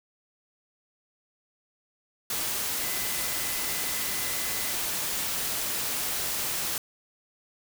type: tone in noise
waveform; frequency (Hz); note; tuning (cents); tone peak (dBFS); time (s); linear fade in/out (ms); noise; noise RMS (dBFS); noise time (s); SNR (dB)
sine; 2019; B6; +38; -41; 2.83-4.72; 2; white; -30; 2.3-6.78; -14
effects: none